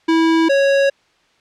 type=tone pair in turn; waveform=square; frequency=326.4 / 553.2 Hz; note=E4 / C#5; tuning=-17 / -4 cents; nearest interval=major sixth; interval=913 cents; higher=second; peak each=-12 dBFS; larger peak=neither; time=0.08-0.49 / 0.49-0.9 s; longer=neither; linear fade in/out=10 ms; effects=white hiss -57 dBFS RMS until 1.4 s + low-pass 4000 Hz 12 dB/octave